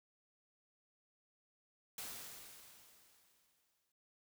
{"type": "noise with exponential decay", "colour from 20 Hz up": "white", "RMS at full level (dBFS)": -45, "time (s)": [1.98, 3.92], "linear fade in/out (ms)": 2, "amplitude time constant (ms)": 420, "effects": []}